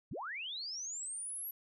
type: linear sweep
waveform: sine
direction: up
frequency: 69.3 to 11840 Hz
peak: -39 dBFS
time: 0.11-1.51 s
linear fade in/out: 5 ms
effects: none

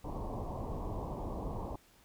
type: low-pass noise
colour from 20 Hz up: pink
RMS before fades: -39 dBFS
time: 0.04-1.76 s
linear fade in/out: 5 ms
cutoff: 1100 Hz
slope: 96 dB/octave
effects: pink hiss -64 dBFS RMS until 2.04 s

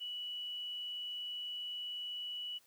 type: tone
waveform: sine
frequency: 2947 Hz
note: F#7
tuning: 8 cents flat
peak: -39 dBFS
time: 0-2.59 s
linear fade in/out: 20 ms
effects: white hiss -68 dBFS RMS until 2.66 s + high-pass 80 Hz 12 dB/octave

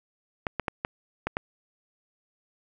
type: clicks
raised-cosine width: 0.5 ms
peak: -12 dBFS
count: 6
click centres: 0.468 / 0.597 / 0.682 / 0.849 / 1.27 / 1.369 s
effects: none

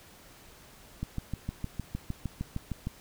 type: click train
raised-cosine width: 5 ms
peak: -20 dBFS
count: 13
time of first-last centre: 1.03-2.87 s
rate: 6.52 Hz
effects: pink hiss -54 dBFS RMS until 3 s

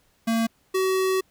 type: tone pair in turn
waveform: square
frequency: 227.3 / 377.7 Hz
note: A#3 / F#4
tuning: -43 / +36 cents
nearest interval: major sixth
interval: 879 cents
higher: second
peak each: -21 dBFS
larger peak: neither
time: 0.27-0.47 / 0.74-1.21 s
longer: second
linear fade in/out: 10 ms
effects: pink hiss -64 dBFS RMS until 1.3 s

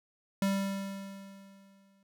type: tone with exponential decay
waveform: square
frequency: 196 Hz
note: G3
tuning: in tune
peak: -26 dBFS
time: 0.42-2.03 s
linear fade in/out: 2 ms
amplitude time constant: 350 ms
effects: none

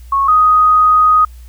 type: tone pair in turn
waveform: sine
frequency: 1100 / 1248.7 Hz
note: C#6 / D#6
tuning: -14 / +6 cents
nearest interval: major second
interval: 220 cents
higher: second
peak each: -10 / -6 dBFS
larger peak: second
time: 0.12-0.28 / 0.28-1.25 s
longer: second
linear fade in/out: 5 ms
effects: added 60 Hz sine -32 dBFS peak until 1.48 s + white hiss -50 dBFS RMS until 1.48 s

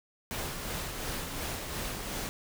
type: noise with tremolo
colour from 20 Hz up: pink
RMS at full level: -35 dBFS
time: 0.31-2.29 s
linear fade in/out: 0 ms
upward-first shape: sine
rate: 2.8 Hz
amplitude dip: 35%
effects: none

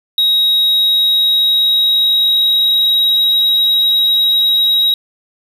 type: tone with pitch glide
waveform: triangle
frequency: 3800 to 3822 Hz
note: A#7 to A#7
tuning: +33 to +43 cents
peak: -8 dBFS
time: 0.18-4.94 s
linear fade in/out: 2 ms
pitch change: +10 cents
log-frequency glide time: 0.62-3.24 s
effects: 7-bit

